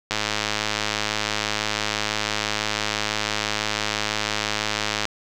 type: click train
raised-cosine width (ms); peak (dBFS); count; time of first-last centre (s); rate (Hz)
0.2; -5; 525; 0.11-5.053; 106
effects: none